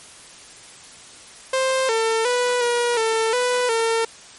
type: tone with pitch steps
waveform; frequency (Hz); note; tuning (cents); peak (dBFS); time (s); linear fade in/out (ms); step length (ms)
sawtooth; 525 / 449.6 / 492.3 / 479.7 / 447.4 / 495.4 / 454.4; C5 / A4 / B4 / A#4 / A4 / B4 / A#4; +6 / +37 / -6 / +50 / +29 / +5 / -44; -14; 1.53-4.05; 5; 360
effects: white hiss -43 dBFS RMS until 4.38 s + MP3 48 kbps